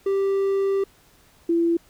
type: tone pair in turn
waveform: triangle / sine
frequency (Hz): 392 / 337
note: G4 / E4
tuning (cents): 0 / +38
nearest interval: minor third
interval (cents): 262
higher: first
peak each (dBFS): -17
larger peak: neither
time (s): 0.06-0.84 / 1.49-1.77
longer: first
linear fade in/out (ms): 5
effects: pink hiss -56 dBFS RMS until 1.89 s